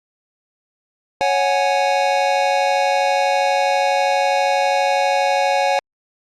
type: chord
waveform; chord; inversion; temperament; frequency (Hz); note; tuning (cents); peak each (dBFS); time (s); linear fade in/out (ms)
square; C# suspended fourth; none; just; 554.4 / 739.2 / 831.5; C#5 / F#5 / G#5; 0 / -2 / +2; -20; 1.21-5.79; 0
effects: low-pass 5000 Hz 12 dB/octave + Opus 48 kbps